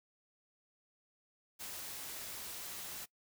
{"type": "noise", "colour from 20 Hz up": "white", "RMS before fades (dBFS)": -45, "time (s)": [1.59, 3.06], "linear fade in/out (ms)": 20, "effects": ["noise-tail reverb RT60 0.1 s tail -21 dB re dry"]}